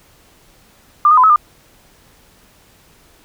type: tone with pitch steps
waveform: sine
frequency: 1193 / 1241 / 1012 / 1286 / 1205 Hz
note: D6 / D#6 / B5 / E6 / D6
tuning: +27 / -5 / +42 / -43 / +44 cents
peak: -6 dBFS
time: 1.05-1.36 s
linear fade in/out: 2 ms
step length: 62 ms
effects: pink hiss -50 dBFS RMS until 3.24 s